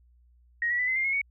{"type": "tone with pitch steps", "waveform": "sine", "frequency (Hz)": [1882, 1936, 1991.6, 2049, 2108, 2168, 2230], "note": ["A#6", "B6", "B6", "C7", "C7", "C#7", "C#7"], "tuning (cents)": [16, -35, 14, -37, 12, -39, 10], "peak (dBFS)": -24, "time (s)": [0.62, 1.215], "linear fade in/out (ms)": 2, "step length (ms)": 85, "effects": ["added 60 Hz sine -57 dBFS peak until 1.3 s"]}